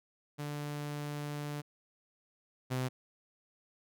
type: tone pair in turn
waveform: sawtooth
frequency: 146.83 / 128.28 Hz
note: D3 / C3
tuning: 0 / -34 cents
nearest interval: major second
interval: 234 cents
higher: first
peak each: -33 / -28 dBFS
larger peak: second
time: 0.38-1.62 / 2.7-2.89 s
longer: first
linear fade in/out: 20 ms
effects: none